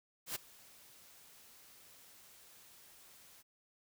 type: noise with ADSR envelope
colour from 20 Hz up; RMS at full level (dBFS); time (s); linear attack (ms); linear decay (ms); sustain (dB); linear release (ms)
white; -38; 0.26-3.43; 94; 13; -22; 25
effects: none